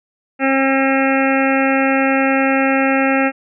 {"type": "harmonic tone", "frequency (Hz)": 269, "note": "C4", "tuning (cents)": 48, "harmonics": [1, 2, 3, 5, 6, 7, 8, 9, 10], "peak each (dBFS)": [-16, -19, -21, -23, -24, -24, -25, -26, -26], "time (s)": [0.39, 3.32], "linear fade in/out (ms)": 50, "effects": []}